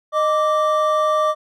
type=tone pair together; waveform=triangle; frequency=617.5 / 1171 Hz; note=D#5 / D6; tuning=-13 / -5 cents; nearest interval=major seventh; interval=1108 cents; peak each=-16 dBFS; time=0.12-1.35 s; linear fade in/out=50 ms; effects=none